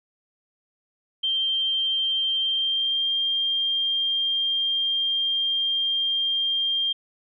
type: tone with pitch glide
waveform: sine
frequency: 3154 to 3196 Hz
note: G7 to G7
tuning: +10 to +33 cents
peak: -21 dBFS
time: 1.23-6.93 s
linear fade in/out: 10 ms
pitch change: +23 cents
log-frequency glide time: 2.4-3.11 s
effects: none